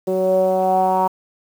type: tone with low-pass filter sweep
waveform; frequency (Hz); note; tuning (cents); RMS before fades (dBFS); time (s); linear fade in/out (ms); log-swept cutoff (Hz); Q
10% pulse; 187; F#3; +19; -17; 0.07-1.08; 10; 460 to 940; 5.6
effects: 7-bit